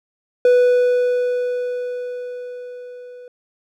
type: tone with level ramp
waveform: triangle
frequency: 493.9 Hz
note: B4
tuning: in tune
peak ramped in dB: -7 to -34 dBFS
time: 0.45-3.28 s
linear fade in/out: 2 ms
effects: none